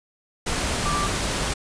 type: tone in noise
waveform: sine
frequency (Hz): 1174.7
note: D6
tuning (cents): 0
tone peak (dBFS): -24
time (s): 0.85-1.07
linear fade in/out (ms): 10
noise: pink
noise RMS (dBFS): -25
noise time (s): 0.46-1.54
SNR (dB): -2
effects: resampled to 22050 Hz